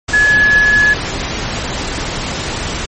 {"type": "tone in noise", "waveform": "sine", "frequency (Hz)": 1700, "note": "G#6", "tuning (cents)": 40, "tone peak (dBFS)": -7, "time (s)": [0.13, 0.94], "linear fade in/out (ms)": 10, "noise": "pink", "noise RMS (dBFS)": -20, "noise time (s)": [0.08, 2.86], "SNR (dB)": 10, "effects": ["MP3 32 kbps"]}